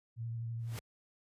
sine tone with vibrato, 115.5 Hz, A#2, 16 cents flat, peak -36 dBFS, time 0.16-0.79 s, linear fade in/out 50 ms, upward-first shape sine, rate 12 Hz, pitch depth 25 cents each way
pink noise with exponential growth, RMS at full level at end -41 dBFS, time 0.59-0.79 s, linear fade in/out 1 ms, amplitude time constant 43 ms
effects high-pass 60 Hz 12 dB/octave + resampled to 32000 Hz

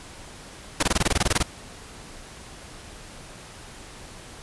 pink noise bursts, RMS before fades -20 dBFS, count 13, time 0.8-1.429 s, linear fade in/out 5 ms, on 29 ms, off 21 ms, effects pink hiss -43 dBFS RMS until 4.42 s + resampled to 24000 Hz

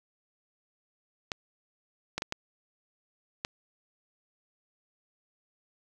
clicks, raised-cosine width 0.2 ms, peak -14 dBFS, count 5, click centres 1.318 / 2.18 / 2.221 / 2.324 / 3.449 s, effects none

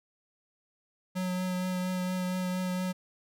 square tone with vibrato, 183.2 Hz, F#3, 17 cents flat, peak -30 dBFS, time 1.15-2.93 s, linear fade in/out 20 ms, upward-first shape triangle, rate 4.3 Hz, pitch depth 17 cents each way, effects none

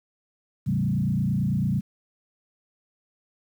sine tone with frequency modulation, 162.2 Hz, E3, 28 cents flat, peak -21 dBFS, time 0.66-1.81 s, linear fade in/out 20 ms, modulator 29 Hz, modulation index 1.8, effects 9-bit

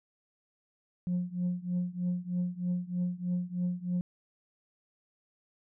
sine tone with tremolo, 178.4 Hz, F3, 37 cents sharp, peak -24 dBFS, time 1.07-4.01 s, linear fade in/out 0 ms, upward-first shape triangle, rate 3.2 Hz, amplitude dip 95%, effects tanh soft clip ceiling -25 dBFS

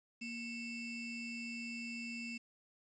square ring-modulated tone, 1216 Hz, D#6, 40 cents flat, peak -39 dBFS, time 0.21-2.38 s, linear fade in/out 10 ms, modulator 1450 Hz, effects resampled to 16000 Hz + 11-bit

